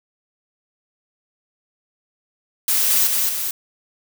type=noise with echo; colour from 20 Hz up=blue; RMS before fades=-18 dBFS; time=2.68-3.07 s; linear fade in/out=2 ms; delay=220 ms; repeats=2; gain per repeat=-3 dB; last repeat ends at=3.51 s; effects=none